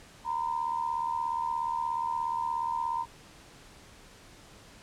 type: tone pair together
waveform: sine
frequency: 929 / 1005.9 Hz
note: A#5 / B5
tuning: -6 / +31 cents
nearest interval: minor second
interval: 137 cents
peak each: -30 / -33 dBFS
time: 0.24-3.06 s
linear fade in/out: 50 ms
effects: pink hiss -53 dBFS RMS until 4.82 s + low-pass 9000 Hz 12 dB/octave